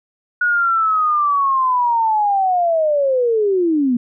sine linear sweep, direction down, 1461 to 233.1 Hz, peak -13 dBFS, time 0.41-3.97 s, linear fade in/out 5 ms, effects none

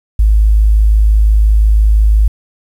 sine tone, 52.9 Hz, G#1, 33 cents sharp, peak -5 dBFS, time 0.19-2.28 s, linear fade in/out 5 ms, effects 7-bit

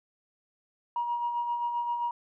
sine tone with tremolo, 953 Hz, A#5, 38 cents sharp, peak -25 dBFS, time 0.96-2.11 s, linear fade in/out 2 ms, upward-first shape sine, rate 7.6 Hz, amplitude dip 45%, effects tanh soft clip ceiling -22 dBFS

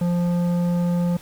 sine tone with tanh clipping, 174.61 Hz, F3, in tune, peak -20 dBFS, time 0.01-1.17 s, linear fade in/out 5 ms, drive 11 dB, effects pink hiss -45 dBFS RMS until 1.21 s

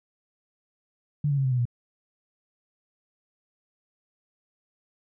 sine tone with pitch steps, 146.8 / 141.06 / 135.55 / 130.26 / 125.17 / 120.28 Hz, D3 / C#3 / C#3 / C3 / B2 / B2, 0 / +31 / -38 / -7 / +24 / -45 cents, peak -21 dBFS, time 1.24-1.654 s, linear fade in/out 5 ms, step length 69 ms, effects none

